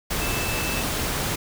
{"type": "tone in noise", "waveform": "sine", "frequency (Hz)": 2637, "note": "E7", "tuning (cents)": 0, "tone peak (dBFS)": -31, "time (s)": [0.21, 0.82], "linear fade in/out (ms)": 10, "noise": "pink", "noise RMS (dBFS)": -26, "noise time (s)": [0.1, 1.36], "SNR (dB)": -8, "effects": []}